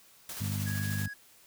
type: noise with tremolo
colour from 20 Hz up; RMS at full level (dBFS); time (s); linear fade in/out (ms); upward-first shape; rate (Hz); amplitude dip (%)
white; -40; 0.29-1.06; 2; square; 13; 25
type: harmonic tone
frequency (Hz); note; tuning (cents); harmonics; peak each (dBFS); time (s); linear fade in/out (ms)
50.3; G1; +45; 2 / 3 / 4 / 5; -32 / -38 / -38 / -44; 0.4-1.08; 10
type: tone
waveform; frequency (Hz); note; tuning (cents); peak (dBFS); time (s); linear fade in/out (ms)
triangle; 1661.2; G#6; 0; -37; 0.66-1.14; 10
effects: white hiss -59 dBFS RMS until 1.46 s